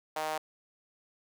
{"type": "tone with high-pass filter", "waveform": "sawtooth", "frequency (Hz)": 155.56, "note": "D#3", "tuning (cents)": 0, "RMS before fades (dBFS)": -34, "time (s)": [0.16, 0.38], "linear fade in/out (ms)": 5, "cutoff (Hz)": 720, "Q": 2.9, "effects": []}